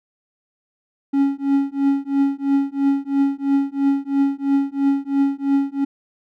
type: tone with tremolo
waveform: triangle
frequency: 277.2 Hz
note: C#4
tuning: in tune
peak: -10 dBFS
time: 1.13-5.85 s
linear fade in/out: 10 ms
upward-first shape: triangle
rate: 3 Hz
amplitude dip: 100%
effects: none